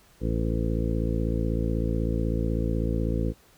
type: harmonic tone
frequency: 56.1 Hz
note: A1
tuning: 34 cents sharp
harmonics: 1 / 2 / 3 / 4 / 5 / 6 / 8 / 9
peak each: -27 / -30 / -32 / -33 / -34 / -35 / -36 / -37 dBFS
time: 0.2-3.34 s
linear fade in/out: 50 ms
effects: pink hiss -58 dBFS RMS until 3.57 s